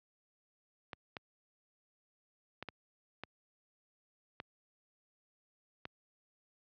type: clicks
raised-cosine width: 0.3 ms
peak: -25 dBFS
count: 7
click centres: 0.932 / 1.168 / 2.626 / 2.687 / 3.236 / 4.401 / 5.854 s
effects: high-pass 80 Hz 12 dB/octave + low-pass 4000 Hz 12 dB/octave